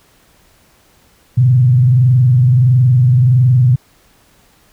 sine tone with frequency modulation, 125.5 Hz, B2, 28 cents sharp, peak -6 dBFS, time 1.37-3.76 s, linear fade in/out 10 ms, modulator 21.5 Hz, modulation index 0.5, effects pink hiss -51 dBFS RMS until 4.72 s

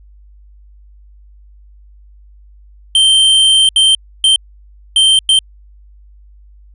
square tone bursts at uneven times, 3130 Hz, G7, 3 cents flat, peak -7 dBFS, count 5, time 2.95-3.69 / 3.76-3.95 / 4.24-4.36 / 4.96-5.19 / 5.29-5.39 s, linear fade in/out 2 ms, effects added 50 Hz sine -39 dBFS peak until 6.74 s + resampled to 24000 Hz

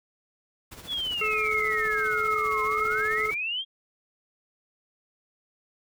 pink noise with tremolo, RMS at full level -42 dBFS, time 0.71-3.35 s, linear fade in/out 10 ms, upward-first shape sine, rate 15 Hz, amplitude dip 60%
sine exponential two-way sweep, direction down then up, 3481 to 1038 to 3292 Hz, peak -27 dBFS, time 0.87-3.65 s, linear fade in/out 50 ms, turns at 2.63 s
harmonic tone, 430.5 Hz, A4, 38 cents flat, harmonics 1 / 3 / 5, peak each -31 / -29 / -29 dBFS, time 1.21-3.31 s, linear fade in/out 5 ms
effects none

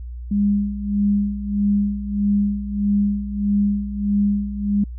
sine tone with tremolo, 203.4 Hz, G#3, 36 cents flat, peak -14 dBFS, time 0.31-4.84 s, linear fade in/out 5 ms, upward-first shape sine, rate 1.6 Hz, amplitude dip 75%, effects added 60 Hz sine -29 dBFS peak until 4.98 s

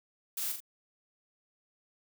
blue noise with echo, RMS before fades -35 dBFS, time 0.37-0.52 s, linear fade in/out 5 ms, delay 42 ms, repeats 2, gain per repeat -5 dB, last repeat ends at 0.604 s, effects none

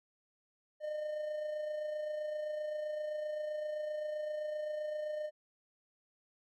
triangle tone with amplitude modulation, 607 Hz, D#5, 43 cents flat, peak -32 dBFS, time 0.8-5.31 s, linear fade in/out 50 ms, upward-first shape sine, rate 27.7 Hz, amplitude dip 40%, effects none

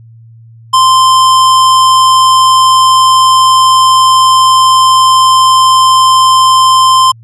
square tone, 1042 Hz, C6, 7 cents flat, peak -4 dBFS, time 0.73-7.12 s, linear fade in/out 10 ms, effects added 114 Hz sine -33 dBFS peak until 7.23 s + resampled to 24000 Hz

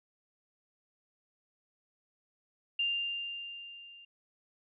sine tone with level ramp, 2794 Hz, F7, in tune, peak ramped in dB -27 to -51 dBFS, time 2.79-4.05 s, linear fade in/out 5 ms, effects none

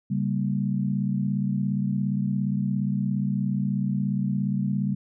sine chord, G diminished, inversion second, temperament equal, 138.59 / 196 / 233.1 Hz, Db3 / G3 / Bb3, 0 / 0 / 0 cents, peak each -27 / -25 / -31 dBFS, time 0.1-4.95 s, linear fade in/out 10 ms, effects none

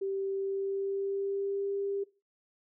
sine tone with pitch glide, 389.9 to 397.9 Hz, G4 to G4, -9 to +26 cents, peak -30 dBFS, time 0.01-2.04 s, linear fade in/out 10 ms, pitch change +35 cents, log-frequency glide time 0.34-1.72 s, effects noise-tail reverb RT60 0.3 s tail -20 dB re dry

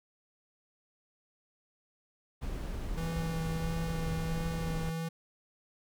brown noise, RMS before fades -37 dBFS, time 2.41-4.91 s, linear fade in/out 20 ms
square tone with vibrato, 163.6 Hz, E3, 13 cents flat, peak -34 dBFS, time 2.97-5.09 s, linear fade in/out 10 ms, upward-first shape sine, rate 1.5 Hz, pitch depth 14 cents each way
effects none

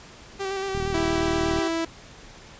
sawtooth tone with vibrato, 388.6 Hz, G4, 15 cents flat, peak -23 dBFS, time 0.39-1.69 s, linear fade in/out 20 ms, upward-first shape square, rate 8.5 Hz, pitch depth 22 cents each way
click train, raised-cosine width 5 ms, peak -19 dBFS, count 34, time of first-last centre 0.75-1.588 s, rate 39.4 Hz
sawtooth tone, 329.6 Hz, E4, in tune, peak -20 dBFS, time 0.94-1.85 s, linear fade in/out 5 ms
effects pink hiss -46 dBFS RMS until 2.59 s + resampled to 16000 Hz

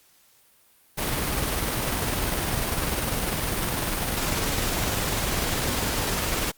pink noise with tremolo, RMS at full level -25 dBFS, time 0.97-6.52 s, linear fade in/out 20 ms, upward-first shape square, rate 20 Hz, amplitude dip 25%, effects white hiss -59 dBFS RMS until 6.57 s + Opus 48 kbps

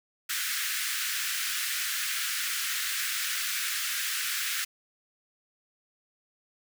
pink high-pass noise, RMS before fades -31 dBFS, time 0.29-4.65 s, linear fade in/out 10 ms, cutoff 1400 Hz, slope 48 dB/octave, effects none

